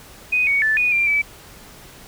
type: tone with pitch steps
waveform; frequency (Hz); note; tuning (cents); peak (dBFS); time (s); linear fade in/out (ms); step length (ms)
sine; 2494 / 2236 / 1753 / 2468 / 2376 / 2301; D#7 / C#7 / A6 / D#7 / D7 / D7; +3 / +14 / -7 / -15 / +20 / -36; -15; 0.32-1.22; 10; 150
effects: pink hiss -43 dBFS RMS until 2.07 s